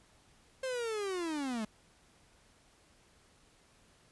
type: linear sweep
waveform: 45% pulse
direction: down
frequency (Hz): 532 to 207.7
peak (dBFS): -34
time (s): 0.63-1.65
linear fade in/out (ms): 5
effects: pink hiss -65 dBFS RMS until 4.11 s + resampled to 24000 Hz